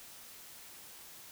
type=silence; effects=white hiss -52 dBFS RMS until 1.31 s